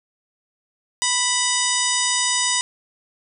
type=harmonic tone with a mistuned harmonic; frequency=987.8 Hz; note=B5; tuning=in tune; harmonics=1 / 2 / 3 / 4 / 5 / 6 / 7 / 8 / 9; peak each=-27 / -27 / -27 / -27 / -27 / -27 / -27 / -27 / -27 dBFS; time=1.02-2.61 s; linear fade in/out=0 ms; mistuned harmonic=4; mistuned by=-110 cents; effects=none